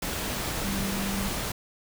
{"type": "tone in noise", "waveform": "sine", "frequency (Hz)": 196, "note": "G3", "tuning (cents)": 0, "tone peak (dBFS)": -30, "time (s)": [0.64, 1.29], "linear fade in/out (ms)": 5, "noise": "pink", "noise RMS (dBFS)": -31, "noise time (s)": [0.02, 1.52], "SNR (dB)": -2, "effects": []}